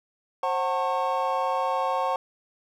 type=tone cluster; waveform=triangle; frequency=532 / 745 / 899 / 1091 Hz; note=C5 / F#5 / A5 / C#6; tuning=+29 / +12 / +37 / -28 cents; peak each=-27 dBFS; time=0.43-2.16 s; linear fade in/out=2 ms; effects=none